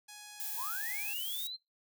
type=tone; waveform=5% pulse; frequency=835 Hz; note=G#5; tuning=9 cents sharp; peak=-36 dBFS; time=0.08-1.14 s; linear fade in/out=10 ms
type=noise; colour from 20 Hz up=violet; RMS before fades=-39 dBFS; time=0.4-1.47 s; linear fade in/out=0 ms
type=linear sweep; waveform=sine; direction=up; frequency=880 to 4186 Hz; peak=-39 dBFS; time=0.57-1.57 s; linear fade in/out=20 ms
effects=noise-tail reverb RT60 0.2 s tail -22 dB re dry